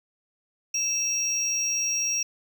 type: tone pair together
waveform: triangle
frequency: 2637 / 5639 Hz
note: E7 / F8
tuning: 0 / +16 cents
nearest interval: octave + minor second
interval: 1316 cents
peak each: -31 / -23 dBFS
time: 0.74-2.23 s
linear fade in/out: 5 ms
effects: none